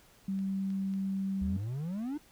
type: tone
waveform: sine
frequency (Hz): 193.5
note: G3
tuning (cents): -22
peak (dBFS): -30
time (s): 0.28-1.57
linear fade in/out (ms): 5
type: clicks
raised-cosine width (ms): 0.2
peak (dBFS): -39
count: 3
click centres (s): 0.39 / 0.704 / 0.938
type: exponential sweep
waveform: triangle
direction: up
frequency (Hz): 68.6 to 311.1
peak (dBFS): -31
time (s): 1.41-2.18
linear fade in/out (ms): 10
effects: pink hiss -61 dBFS RMS until 2.31 s